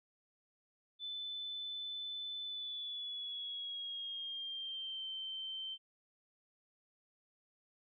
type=tone with pitch glide; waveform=sine; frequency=3510 to 3109 Hz; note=A7 to G7; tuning=-5 to -15 cents; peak=-40 dBFS; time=0.99-5.78 s; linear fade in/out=50 ms; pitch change=-210 cents; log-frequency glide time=2.45-5.06 s; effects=none